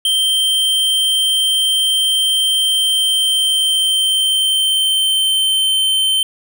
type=tone with pitch glide; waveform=square; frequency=3136 to 3100 Hz; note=G7 to G7; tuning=0 to -20 cents; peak=-13 dBFS; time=0.05-6.23 s; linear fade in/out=2 ms; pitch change=-20 cents; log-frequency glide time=2.58-5.72 s; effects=none